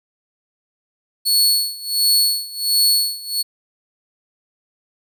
sawtooth tone with tremolo, 4400 Hz, C#8, 14 cents flat, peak -9 dBFS, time 1.25-3.43 s, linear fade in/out 20 ms, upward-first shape sine, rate 1.4 Hz, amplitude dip 90%, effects none

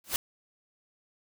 white noise with exponential growth, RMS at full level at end -23 dBFS, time 0.04-0.16 s, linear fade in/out 1 ms, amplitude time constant 25 ms, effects none

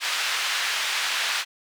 white band-pass noise, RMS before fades -26 dBFS, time 0-1.45 s, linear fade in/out 50 ms, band 1200 to 3600 Hz, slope 12 dB/octave, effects none

